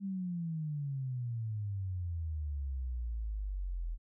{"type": "exponential sweep", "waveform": "sine", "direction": "down", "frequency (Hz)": [200, 40.26], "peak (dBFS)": -34, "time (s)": [0, 3.98], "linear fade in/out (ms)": 50, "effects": []}